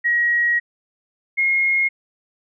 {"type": "tone pair in turn", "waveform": "sine", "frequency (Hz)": [1900, 2150], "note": ["A#6", "C7"], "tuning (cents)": [33, 47], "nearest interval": "major second", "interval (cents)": 214, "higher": "second", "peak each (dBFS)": -15, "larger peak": "neither", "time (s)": [[0.04, 0.6], [1.37, 1.89]], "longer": "first", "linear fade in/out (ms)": 20, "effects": []}